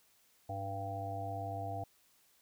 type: harmonic tone with a mistuned harmonic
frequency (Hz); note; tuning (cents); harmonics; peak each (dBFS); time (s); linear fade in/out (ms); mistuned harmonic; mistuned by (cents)
98; G2; 0; 1 / 3 / 5 / 7 / 8; -41 / -49 / -49 / -41 / -44; 0.49-1.84; 5; 1; +62
effects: white hiss -69 dBFS RMS until 2.41 s